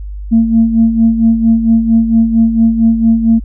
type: tone with tremolo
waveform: sine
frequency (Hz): 226.9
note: A#3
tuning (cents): -47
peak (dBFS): -3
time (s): 0.31-3.4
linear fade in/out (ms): 20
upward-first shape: sine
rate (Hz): 4.4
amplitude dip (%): 65
effects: tanh soft clip ceiling 0 dBFS + added 50 Hz sine -21 dBFS peak until 3.44 s